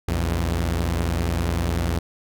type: tone pair together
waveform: sawtooth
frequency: 59.89 / 84.7 Hz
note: A#1 / E2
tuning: +47 / +48 cents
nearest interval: tritone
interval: 601 cents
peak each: -21 / -19 dBFS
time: 0.08-1.99 s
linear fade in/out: 5 ms
effects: none